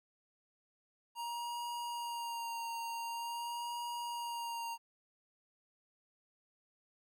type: tone with vibrato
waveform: square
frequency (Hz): 939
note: A#5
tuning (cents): +12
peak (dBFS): -39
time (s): 1.15-4.78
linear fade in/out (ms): 50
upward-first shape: sine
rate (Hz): 0.46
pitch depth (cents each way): 24
effects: 13-bit